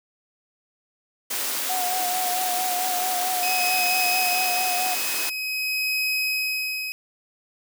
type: high-pass noise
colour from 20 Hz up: white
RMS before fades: -27 dBFS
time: 1.3-5.3 s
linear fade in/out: 10 ms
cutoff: 240 Hz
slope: 24 dB/octave
type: tone with vibrato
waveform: sine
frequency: 731 Hz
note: F#5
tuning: 21 cents flat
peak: -25 dBFS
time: 1.69-4.95 s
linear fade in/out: 10 ms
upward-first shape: sine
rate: 4.5 Hz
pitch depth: 35 cents each way
type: tone with tremolo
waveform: 30% pulse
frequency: 2533 Hz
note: D#7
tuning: 30 cents sharp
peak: -19 dBFS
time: 3.43-6.92 s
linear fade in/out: 0 ms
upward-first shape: sine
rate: 0.47 Hz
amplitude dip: 60%
effects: none